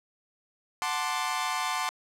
sawtooth chord, D dominant seventh, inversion first, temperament equal, 740 / 880 / 1046.5 / 1174.7 Hz, F#5 / A5 / C6 / D6, 0 / 0 / 0 / 0 cents, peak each -31 / -30 / -28 / -31 dBFS, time 0.82-1.89 s, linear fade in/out 0 ms, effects low-pass 11000 Hz 12 dB/octave

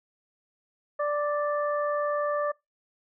harmonic tone, 587.3 Hz, D5, in tune, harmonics 1 / 2 / 3, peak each -26 / -30 / -38 dBFS, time 0.99-2.52 s, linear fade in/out 10 ms, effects noise-tail reverb RT60 0.2 s tail -24 dB re dry

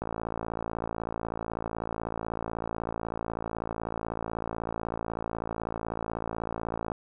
click train, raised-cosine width 1 ms, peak -18 dBFS, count 388, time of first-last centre 0.02-6.918 s, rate 56.1 Hz, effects none

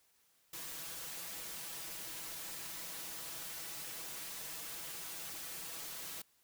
white noise with comb filter, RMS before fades -45 dBFS, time 0.53-6.22 s, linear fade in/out 5 ms, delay 6.1 ms, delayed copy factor +0.9, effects white hiss -72 dBFS RMS until 6.43 s

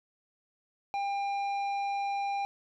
sine tone with tanh clipping, 799 Hz, G5, 33 cents sharp, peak -31 dBFS, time 0.94-2.45 s, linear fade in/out 0 ms, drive 10 dB, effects none

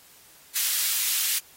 white high-pass noise, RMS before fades -25 dBFS, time 0.55-1.39 s, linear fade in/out 10 ms, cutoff 2200 Hz, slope 12 dB/octave, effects white hiss -53 dBFS RMS until 1.56 s + AAC 48 kbps

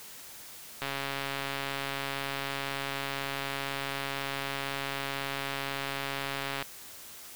click train, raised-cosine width 0.3 ms, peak -17 dBFS, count 802, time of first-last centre 0.82-6.624 s, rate 138 Hz, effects white hiss -47 dBFS RMS until 7.35 s

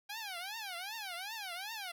10% pulse tone with vibrato, 791 Hz, G5, 15 cents sharp, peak -32 dBFS, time 0.09-1.92 s, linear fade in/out 10 ms, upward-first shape triangle, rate 2.6 Hz, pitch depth 280 cents each way, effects none

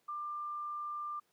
sine tone, 1191 Hz, D6, 24 cents sharp, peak -37 dBFS, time 0.08-1.2 s, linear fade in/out 10 ms, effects pink hiss -75 dBFS RMS until 1.32 s + high-pass 200 Hz 12 dB/octave

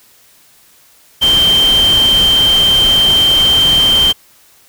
sine tone in noise, 3136 Hz, G7, in tune, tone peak -7 dBFS, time 1.21-4.13 s, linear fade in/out 20 ms, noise pink, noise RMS -20 dBFS, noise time 1.21-4.13 s, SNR +10 dB, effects white hiss -47 dBFS RMS until 4.68 s

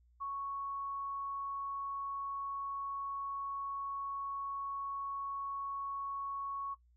sine tone, 1108.7 Hz, C#6, in tune, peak -37 dBFS, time 0.2-6.75 s, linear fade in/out 20 ms, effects noise-tail reverb RT60 0.1 s tail -18 dB re dry + added 60 Hz sine -64 dBFS peak until 6.96 s

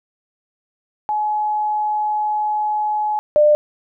sine tone pair in turn, 847 / 598.1 Hz, G#5 / D5, +34 / +31 cents, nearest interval tritone, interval 603 cents, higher first, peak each -17 / -9 dBFS, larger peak second, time 1.09-3.19 / 3.36-3.55 s, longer first, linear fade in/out 0 ms, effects none

